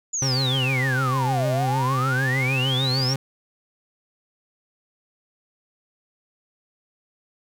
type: exponential two-way sweep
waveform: sine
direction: down then up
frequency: 7040 to 596 to 5690 Hz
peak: -23 dBFS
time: 0.13-3.14 s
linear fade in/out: 10 ms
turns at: 1.47 s
type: tone with vibrato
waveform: 40% pulse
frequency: 130.81 Hz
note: C3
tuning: in tune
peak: -21 dBFS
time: 0.22-3.16 s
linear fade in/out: 2 ms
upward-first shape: triangle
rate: 6.6 Hz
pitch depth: 68 cents each way
effects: none